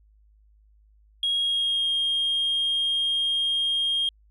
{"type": "tone with pitch glide", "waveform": "sine", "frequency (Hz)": [3285, 3230], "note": ["G#7", "G#7"], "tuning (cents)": [-20, -49], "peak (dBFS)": -20, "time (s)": [1.23, 4.09], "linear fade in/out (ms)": 2, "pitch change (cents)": -29, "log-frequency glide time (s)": [1.36, 1.92], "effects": ["tanh soft clip ceiling -19 dBFS", "added 52 Hz sine -55 dBFS peak until 4.3 s"]}